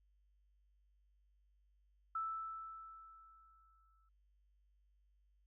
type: tone with exponential decay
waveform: sine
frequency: 1318.5 Hz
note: E6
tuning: in tune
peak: -36 dBFS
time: 2.15-4.09 s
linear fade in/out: 5 ms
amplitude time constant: 420 ms
effects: noise-tail reverb RT60 0.1 s tail -24 dB re dry + added 50 Hz sine -70 dBFS peak until 5.46 s